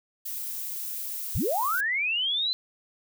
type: noise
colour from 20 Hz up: violet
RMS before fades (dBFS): -34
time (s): 0.25-1.81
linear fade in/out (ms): 10
type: linear sweep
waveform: sine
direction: up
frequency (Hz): 41.2 to 4100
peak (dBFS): -24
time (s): 1.35-2.53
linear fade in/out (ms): 0
effects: none